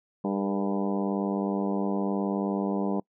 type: harmonic tone with a mistuned harmonic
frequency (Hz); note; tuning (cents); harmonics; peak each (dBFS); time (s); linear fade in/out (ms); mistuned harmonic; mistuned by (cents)
99.1; G2; +19; 2 / 3 / 4 / 5 / 6 / 7 / 8 / 9 / 10; -28 / -32 / -34 / -36 / -38 / -39 / -40 / -41 / -42; 0.24-3; 5; 5; -57
effects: noise-tail reverb RT60 0.1 s tail -26 dB re dry